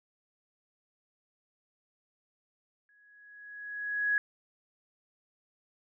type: tone with exponential growth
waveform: sine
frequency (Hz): 1671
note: G#6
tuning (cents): +10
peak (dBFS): -23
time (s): 2.89-4.18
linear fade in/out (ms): 1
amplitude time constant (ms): 280
effects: none